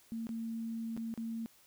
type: tone with dropouts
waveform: sine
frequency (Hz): 227.1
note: A#3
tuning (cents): -45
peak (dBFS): -36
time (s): 0.12-1.46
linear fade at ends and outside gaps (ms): 0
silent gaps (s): 0.269-0.291 / 0.966-0.975 / 1.14-1.176
effects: white hiss -64 dBFS RMS until 1.66 s